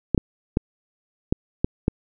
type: clicks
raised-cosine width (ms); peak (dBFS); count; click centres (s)
3; -5; 6; 0.147 / 0.178 / 0.571 / 1.325 / 1.645 / 1.881
effects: none